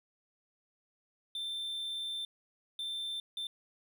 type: tone bursts at uneven times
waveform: triangle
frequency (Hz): 3561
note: A7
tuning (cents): +20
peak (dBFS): -34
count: 3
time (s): 1.35-2.25 / 2.79-3.2 / 3.37-3.47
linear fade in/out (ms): 2
effects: none